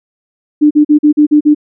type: tone bursts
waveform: sine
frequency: 298.4 Hz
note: D4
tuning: 28 cents sharp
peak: -3 dBFS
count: 7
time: 0.61-1.548 s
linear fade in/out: 20 ms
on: 98 ms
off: 42 ms
effects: none